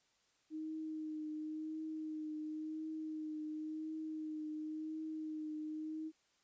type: tone with vibrato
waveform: sine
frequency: 311.1 Hz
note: D#4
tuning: in tune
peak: -40 dBFS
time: 0.5-6.12 s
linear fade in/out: 50 ms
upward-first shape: triangle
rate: 0.94 Hz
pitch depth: 26 cents each way
effects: white hiss -75 dBFS RMS until 6.43 s + resampled to 16000 Hz